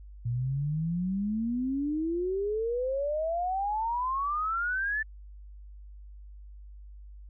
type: exponential sweep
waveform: sine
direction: up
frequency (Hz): 115.9 to 1777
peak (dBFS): -27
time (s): 0.25-5.03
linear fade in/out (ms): 10
effects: added 50 Hz sine -44 dBFS peak until 7.29 s